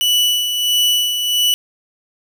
40% pulse tone with tremolo, 2960 Hz, F#7, in tune, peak -11 dBFS, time 0.01-1.54 s, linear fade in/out 0 ms, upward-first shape sine, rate 1.5 Hz, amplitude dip 50%, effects 8-bit

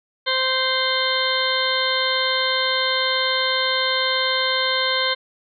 harmonic tone, 521 Hz, C5, 7 cents flat, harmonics 1 / 2 / 3 / 4 / 6 / 7 / 8, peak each -26 / -26 / -26 / -26 / -26 / -26 / -26 dBFS, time 0.26-5.15 s, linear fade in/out 20 ms, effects none

